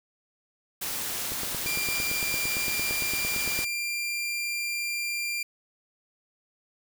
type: noise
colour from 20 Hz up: white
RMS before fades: -32 dBFS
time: 0.81-3.65 s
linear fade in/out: 10 ms
type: click train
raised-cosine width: 2 ms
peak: -23 dBFS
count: 21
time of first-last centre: 1.32-3.59 s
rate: 8.81 Hz
type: tone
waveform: sawtooth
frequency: 2381 Hz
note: D7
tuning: 23 cents sharp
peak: -25 dBFS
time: 1.66-5.43 s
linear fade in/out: 5 ms
effects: none